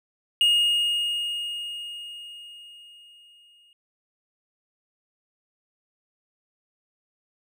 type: tone with exponential decay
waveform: triangle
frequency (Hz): 2857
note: F7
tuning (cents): +39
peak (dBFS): -14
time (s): 0.41-3.73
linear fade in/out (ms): 1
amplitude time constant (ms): 720
effects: none